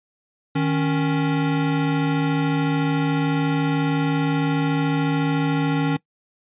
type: tone pair together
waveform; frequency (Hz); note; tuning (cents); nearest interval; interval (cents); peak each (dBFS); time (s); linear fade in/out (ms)
square; 155.57 / 277.2; D#3 / C#4; 0 / 0; minor seventh; 1000; -22; 0.55-5.97; 10
effects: noise-tail reverb RT60 0.1 s tail -21 dB re dry + resampled to 8000 Hz